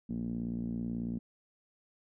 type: tone with low-pass filter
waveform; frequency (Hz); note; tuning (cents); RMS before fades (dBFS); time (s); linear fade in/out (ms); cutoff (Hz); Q
5% pulse; 58.27; A#1; 0; -36; 0.09-1.19; 10; 220; 5
effects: none